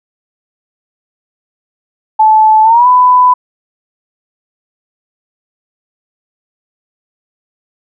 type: tone with pitch glide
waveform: sine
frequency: 869 to 998.2 Hz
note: A5 to B5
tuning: -22 to +18 cents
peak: -3 dBFS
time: 2.19-3.34 s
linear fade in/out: 10 ms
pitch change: +240 cents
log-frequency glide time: 2.63-2.87 s
effects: none